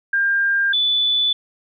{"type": "tone pair in turn", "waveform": "sine", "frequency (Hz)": [1600, 3478], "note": ["G6", "A7"], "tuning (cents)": [35, -21], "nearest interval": "octave + minor second", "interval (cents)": 1344, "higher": "second", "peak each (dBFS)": -15, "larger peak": "neither", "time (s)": [[0.13, 0.73], [0.73, 1.33]], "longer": "neither", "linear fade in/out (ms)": 5, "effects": []}